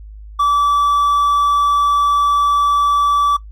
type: tone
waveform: triangle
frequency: 1155 Hz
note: D6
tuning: 29 cents flat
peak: -9 dBFS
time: 0.39-3.37 s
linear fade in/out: 10 ms
effects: noise-tail reverb RT60 0.1 s tail -19 dB re dry + added 52 Hz sine -32 dBFS peak until 3.51 s